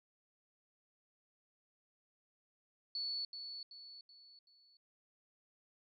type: tone with echo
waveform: sine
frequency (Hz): 4435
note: C#8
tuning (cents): 0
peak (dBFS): -37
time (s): 2.95-3.25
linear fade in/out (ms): 2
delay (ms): 380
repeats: 4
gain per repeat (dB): -7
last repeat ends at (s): 4.77
effects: none